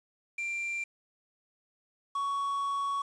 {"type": "tone pair in turn", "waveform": "triangle", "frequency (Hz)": [2368, 1117.5], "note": ["D7", "C#6"], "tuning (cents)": [14, 14], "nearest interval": "octave + minor second", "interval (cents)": 1300, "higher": "first", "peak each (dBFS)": [-30, -27], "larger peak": "second", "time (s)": [[0.38, 0.84], [2.15, 3.02]], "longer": "second", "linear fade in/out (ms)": 5, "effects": ["resampled to 22050 Hz", "9-bit"]}